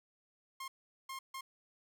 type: tone bursts at uneven times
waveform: sawtooth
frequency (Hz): 1066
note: C6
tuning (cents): +32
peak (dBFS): -38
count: 3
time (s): 0.6-0.68 / 1.09-1.19 / 1.34-1.41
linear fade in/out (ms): 5
effects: none